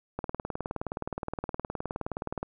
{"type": "click train", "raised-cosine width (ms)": 1, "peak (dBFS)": -18, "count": 44, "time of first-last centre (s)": [0.19, 2.43], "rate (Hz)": 19.2, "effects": []}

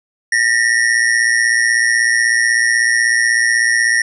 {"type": "ring-modulated tone", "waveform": "square", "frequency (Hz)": 1864.7, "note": "A#6", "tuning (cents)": 0, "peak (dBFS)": -9, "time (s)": [0.32, 4.02], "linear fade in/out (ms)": 5, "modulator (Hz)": 58.1, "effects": ["resampled to 24000 Hz"]}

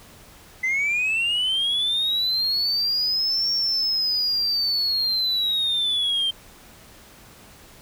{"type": "linear two-way sweep", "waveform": "sine", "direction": "up then down", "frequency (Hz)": [2025, 5510, 3139], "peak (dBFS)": -18, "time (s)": [0.63, 6.31], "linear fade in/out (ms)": 10, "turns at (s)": 3.51, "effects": ["tanh soft clip ceiling -18 dBFS", "pink hiss -48 dBFS RMS until 7.81 s"]}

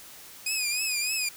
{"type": "tone with vibrato", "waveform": "15% pulse", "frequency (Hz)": 2489, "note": "D#7", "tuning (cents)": 0, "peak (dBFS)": -19, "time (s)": [0.46, 1.29], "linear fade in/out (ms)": 5, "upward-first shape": "triangle", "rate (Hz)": 3.3, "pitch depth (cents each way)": 95, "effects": ["white hiss -47 dBFS RMS until 1.36 s"]}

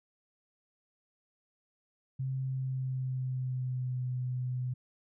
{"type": "tone with pitch glide", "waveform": "sine", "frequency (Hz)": [132.2, 126.16], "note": ["C3", "B2"], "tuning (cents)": [18, 37], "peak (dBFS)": -31, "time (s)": [2.19, 4.74], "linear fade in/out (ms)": 10, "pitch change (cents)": -81, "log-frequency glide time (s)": [2.37, 4.05], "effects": []}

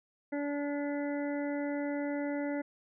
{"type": "harmonic tone", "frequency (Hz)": 287.9, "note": "D4", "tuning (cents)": -34, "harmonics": [1, 2, 3, 5, 6, 7], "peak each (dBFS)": [-33, -37, -45, -48, -50, -46], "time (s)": [0.32, 2.62], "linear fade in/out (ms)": 10, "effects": []}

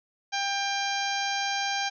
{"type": "harmonic tone", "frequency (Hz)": 795, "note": "G5", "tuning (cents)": 24, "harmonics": [1, 2, 3, 4, 5, 6, 7, 8], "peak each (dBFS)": [-30, -33, -35, -36, -37, -38, -38, -39], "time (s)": [0.32, 1.9], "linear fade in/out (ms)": 20, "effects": []}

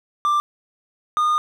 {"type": "tone pair in turn", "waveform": "triangle", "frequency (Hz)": [1182, 1221.6], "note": ["D6", "D#6"], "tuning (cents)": [11, -32], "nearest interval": "minor second", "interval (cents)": 57, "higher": "second", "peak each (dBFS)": -14, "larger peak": "neither", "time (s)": [[0.25, 0.4], [1.17, 1.38]], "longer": "second", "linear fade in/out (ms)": 0, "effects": []}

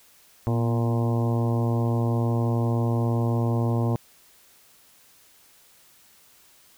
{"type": "harmonic tone with a mistuned harmonic", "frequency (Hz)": 116.54, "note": "A#2", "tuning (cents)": 0, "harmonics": [1, 2, 3, 4, 5, 6, 7, 8, 9], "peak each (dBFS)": [-22, -28, -32, -34, -36, -38, -39, -40, -41], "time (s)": [0.47, 3.96], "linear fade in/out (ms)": 0, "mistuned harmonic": 2, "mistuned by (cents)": 42, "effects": ["white hiss -56 dBFS RMS until 6.77 s"]}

